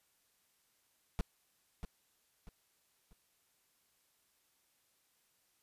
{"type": "noise with echo", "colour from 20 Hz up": "brown", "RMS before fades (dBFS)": -32, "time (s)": [1.19, 1.21], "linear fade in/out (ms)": 0, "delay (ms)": 640, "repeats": 3, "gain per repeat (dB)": -9, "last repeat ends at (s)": 3.13, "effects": ["white hiss -75 dBFS RMS until 5.62 s", "resampled to 32000 Hz"]}